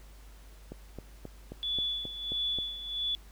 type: click train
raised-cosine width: 2 ms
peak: -27 dBFS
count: 8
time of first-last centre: 0.72-2.587 s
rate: 3.75 Hz
type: tone with tremolo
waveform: sine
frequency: 3441 Hz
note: A7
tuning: 39 cents flat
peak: -28 dBFS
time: 1.63-3.15 s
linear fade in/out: 0 ms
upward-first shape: sine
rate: 1.5 Hz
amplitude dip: 70%
effects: added 50 Hz sine -49 dBFS peak until 3.31 s + pink hiss -59 dBFS RMS until 3.31 s